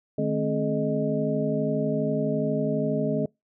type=tone cluster; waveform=sine; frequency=152 / 214.5 / 266.7 / 427.4 / 618 Hz; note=D#3 / A3 / C4 / G#4 / D#5; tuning=-40 / -44 / +33 / +50 / -12 cents; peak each=-29 dBFS; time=0.18-3.26 s; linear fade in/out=5 ms; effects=noise-tail reverb RT60 0.2 s tail -26 dB re dry